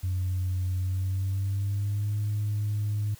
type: tone with pitch glide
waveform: sine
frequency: 92 to 104.47 Hz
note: F#2 to G#2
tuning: -9 to +11 cents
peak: -24 dBFS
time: 0.03-3.15 s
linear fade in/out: 10 ms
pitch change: +220 cents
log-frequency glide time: 0.78-2.16 s
effects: tanh soft clip ceiling -22 dBFS + white hiss -53 dBFS RMS until 3.19 s